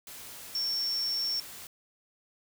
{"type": "tone in noise", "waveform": "sine", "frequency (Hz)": 5460, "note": "F8", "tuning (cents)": -40, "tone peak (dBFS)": -28, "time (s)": [0.55, 1.4], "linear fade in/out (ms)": 2, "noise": "white", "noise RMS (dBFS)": -45, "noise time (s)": [0.07, 1.67], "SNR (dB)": 14, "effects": []}